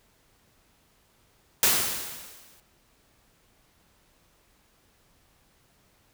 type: noise with exponential decay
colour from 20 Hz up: white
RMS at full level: -19 dBFS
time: 1.63-2.6 s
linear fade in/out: 1 ms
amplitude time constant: 210 ms
effects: pink hiss -64 dBFS RMS until 6.13 s